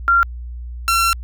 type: tone pair in turn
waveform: sine / sawtooth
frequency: 1381 / 1357.3 Hz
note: F6 / F6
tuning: -20 / -50 cents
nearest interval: unison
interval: 30 cents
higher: first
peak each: -10 dBFS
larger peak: neither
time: 0.08-0.23 / 0.88-1.13 s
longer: second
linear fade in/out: 0 ms
effects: added 60 Hz sine -27 dBFS peak until 1.23 s